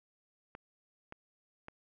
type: clicks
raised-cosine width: 0.5 ms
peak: -30 dBFS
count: 3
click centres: 0.551 / 1.124 / 1.684 s
effects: none